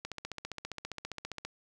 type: click train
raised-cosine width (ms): 0.2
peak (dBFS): -21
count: 22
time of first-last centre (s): 0.05-1.45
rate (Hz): 15
effects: none